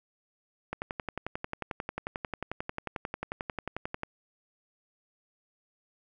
click train, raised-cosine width 0.5 ms, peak -18 dBFS, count 38, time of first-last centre 0.73-4.034 s, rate 11.2 Hz, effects none

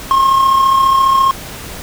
triangle tone with amplitude modulation, 1074 Hz, C6, 45 cents sharp, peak -4 dBFS, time 0.11-1.31 s, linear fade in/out 0 ms, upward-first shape sine, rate 34.7 Hz, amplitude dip 45%, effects pink hiss -29 dBFS RMS until 1.82 s

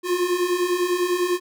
square beating tone pair, 349.2 / 359.2 Hz, F4 / F4, 0 / +49 cents, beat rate 10 Hz, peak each -26 / -22 dBFS, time 0.03-1.4 s, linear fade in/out 50 ms, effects none

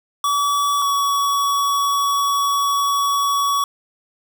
square tone pair in turn, 1143 / 1127.9 Hz, D6 / C#6, -47 / +30 cents, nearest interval unison, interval 23 cents, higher first, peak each -17 / -17 dBFS, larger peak neither, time 0.24-0.82 / 0.82-3.64 s, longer second, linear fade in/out 2 ms, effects 8-bit

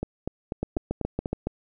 two click trains, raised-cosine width 2 ms, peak -13 / -15 dBFS, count 7 / 6, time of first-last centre 0.63-1.47 / 0.03-1.259 s, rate 7.14 / 4.07 Hz, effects none

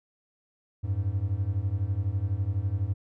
triangle beating tone pair, 91.2 / 103.2 Hz, F#2 / G#2, -24 / -10 cents, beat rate 12 Hz, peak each -27 / -26 dBFS, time 0.83-2.94 s, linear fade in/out 20 ms, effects none

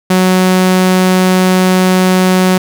sawtooth tone, 185 Hz, F#3, in tune, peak -3 dBFS, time 0.1-2.58 s, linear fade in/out 5 ms, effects none

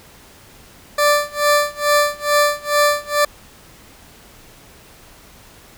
20% pulse tone with tremolo, 587.3 Hz, D5, in tune, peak -6 dBFS, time 0.98-3.25 s, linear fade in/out 5 ms, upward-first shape sine, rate 2.3 Hz, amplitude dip 95%, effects pink hiss -45 dBFS RMS until 5.77 s

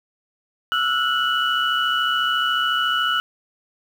sine tone cluster, 1323 / 1457 / 2950 Hz, E6 / F#6 / F#7, +6 / -27 / -6 cents, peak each -22 dBFS, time 0.72-3.2 s, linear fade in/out 0 ms, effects tanh soft clip ceiling -8 dBFS + 7-bit

